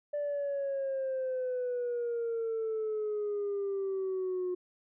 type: exponential sweep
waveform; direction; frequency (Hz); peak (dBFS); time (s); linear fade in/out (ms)
sine; down; 587.3 to 360; -29; 0.13-4.55; 10
effects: tanh soft clip ceiling -28 dBFS